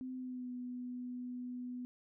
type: tone with pitch glide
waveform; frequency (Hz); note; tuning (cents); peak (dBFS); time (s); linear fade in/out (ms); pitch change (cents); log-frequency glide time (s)
sine; 256.9 to 248; C4 to B3; -32 to +7; -40; 0.01-1.85; 0; -61; 0.14-0.51
effects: none